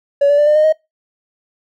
triangle tone with pitch steps, 566 / 577.6 / 589.4 / 601.4 / 613.7 / 626.2 Hz, C#5 / D5 / D5 / D5 / D#5 / D#5, +36 / -29 / +6 / +41 / -24 / +11 cents, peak -5 dBFS, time 0.21-0.726 s, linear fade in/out 10 ms, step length 86 ms, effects noise-tail reverb RT60 0.2 s tail -26 dB re dry + tanh soft clip ceiling -5 dBFS

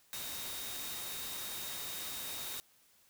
sine tone in noise, 3729 Hz, A#7, in tune, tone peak -47 dBFS, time 0.13-2.6 s, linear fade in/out 0 ms, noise white, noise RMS -42 dBFS, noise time 0.13-2.6 s, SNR -8 dB, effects white hiss -67 dBFS RMS until 3.09 s

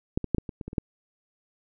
clicks, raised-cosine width 3 ms, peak -11 / -17 / -9 / -13 / -21 / -22 / -23 / -25 / -11 dBFS, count 9, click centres 0.175 / 0.243 / 0.347 / 0.383 / 0.492 / 0.612 / 0.68 / 0.731 / 0.782 s, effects none

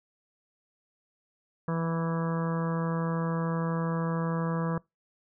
harmonic tone with a mistuned harmonic, 164.81 Hz, E3, in tune, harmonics 1 / 2 / 3 / 4 / 5 / 6 / 7 / 8 / 9 / 10, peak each -28 / -40 / -35 / -42 / -49 / -39 / -40 / -44 / -51 / -45 dBFS, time 1.68-4.78 s, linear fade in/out 2 ms, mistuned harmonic 1, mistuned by +16 cents, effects noise-tail reverb RT60 0.2 s tail -24 dB re dry

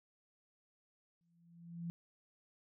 sine tone with exponential growth, 169.9 Hz, F3, 47 cents flat, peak -37 dBFS, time 1.21-1.9 s, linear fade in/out 0 ms, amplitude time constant 150 ms, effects none

